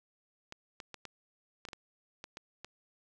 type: clicks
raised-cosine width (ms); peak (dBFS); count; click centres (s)
0.2; -26; 10; 0.524 / 0.802 / 0.943 / 1.053 / 1.652 / 1.687 / 1.732 / 2.241 / 2.371 / 2.646
effects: none